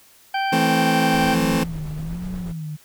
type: harmonic tone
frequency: 780 Hz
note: G5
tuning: 9 cents flat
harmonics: 1 / 2 / 3 / 4 / 6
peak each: -21 / -27 / -31 / -33 / -37 dBFS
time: 0.34-1.35 s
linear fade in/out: 5 ms
type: chord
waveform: sawtooth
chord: A minor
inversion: second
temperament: just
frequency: 165 / 220 / 264 Hz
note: E3 / A3 / C4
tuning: +2 / 0 / +16 cents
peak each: -18 dBFS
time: 0.52-1.64 s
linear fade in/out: 10 ms
type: noise with tremolo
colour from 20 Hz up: brown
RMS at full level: -33 dBFS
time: 1.12-2.53 s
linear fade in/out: 20 ms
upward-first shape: square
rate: 8.2 Hz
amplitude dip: 25%
type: tone with vibrato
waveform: sine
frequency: 166.5 Hz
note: E3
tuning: 18 cents sharp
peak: -27 dBFS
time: 1.27-2.77 s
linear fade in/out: 20 ms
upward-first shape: sine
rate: 1.2 Hz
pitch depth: 160 cents each way
effects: white hiss -52 dBFS RMS until 2.84 s